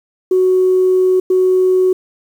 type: tone bursts at uneven times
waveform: sine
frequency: 370.9 Hz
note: F#4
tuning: 4 cents sharp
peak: -8 dBFS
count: 2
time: 0.31-1.2 / 1.3-1.93 s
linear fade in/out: 5 ms
effects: tanh soft clip ceiling -4 dBFS + 7-bit